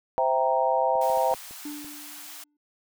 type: chord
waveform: sine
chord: C dominant seventh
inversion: none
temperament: equal with one note detuned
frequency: 520.5 / 659.3 / 784 / 932.3 Hz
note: C5 / E5 / G5 / Bb5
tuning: -9 / 0 / 0 / 0 cents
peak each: -26 dBFS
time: 0.18-1.34 s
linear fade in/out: 0 ms
type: clicks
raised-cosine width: 2 ms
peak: -35 dBFS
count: 7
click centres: 0.955 / 1.1 / 1.174 / 1.314 / 1.347 / 1.51 / 1.846 s
type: high-pass noise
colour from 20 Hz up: white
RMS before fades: -42 dBFS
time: 1.01-2.44 s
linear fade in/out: 5 ms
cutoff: 650 Hz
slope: 48 dB/octave
type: tone with exponential decay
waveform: triangle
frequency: 295 Hz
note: D4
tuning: 8 cents sharp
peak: -30 dBFS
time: 1.65-2.57 s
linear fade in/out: 5 ms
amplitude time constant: 200 ms
effects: none